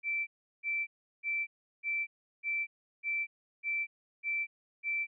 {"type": "tone bursts", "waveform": "sine", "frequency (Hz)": 2334, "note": "D7", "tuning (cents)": -11, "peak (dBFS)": -30, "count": 9, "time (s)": [0.03, 5.07], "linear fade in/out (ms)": 50, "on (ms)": 240, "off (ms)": 360, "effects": []}